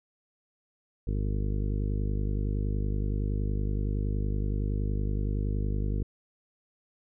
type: harmonic tone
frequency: 50.7 Hz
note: G#1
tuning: 41 cents flat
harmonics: 1 / 2 / 3 / 4 / 5 / 6 / 7 / 8 / 9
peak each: -28 / -32 / -38 / -39 / -41 / -45 / -44 / -48 / -45 dBFS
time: 1.07-6.03 s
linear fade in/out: 5 ms
effects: none